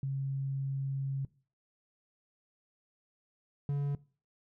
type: tone pair in turn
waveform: sine / triangle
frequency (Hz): 136.2 / 142.39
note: C#3 / C#3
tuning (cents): -30 / +47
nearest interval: minor second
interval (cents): 77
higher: second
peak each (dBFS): -31 / -27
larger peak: second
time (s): 0.03-1.25 / 3.69-3.95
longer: first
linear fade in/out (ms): 2
effects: noise-tail reverb RT60 0.4 s tail -21 dB re dry